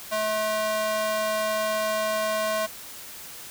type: tone with high-pass filter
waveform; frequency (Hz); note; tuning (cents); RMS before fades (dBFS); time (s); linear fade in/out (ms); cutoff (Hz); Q
square; 215.4; A3; -37; -26; 0.11-2.67; 20; 720; 1.9
effects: white hiss -41 dBFS RMS until 3.5 s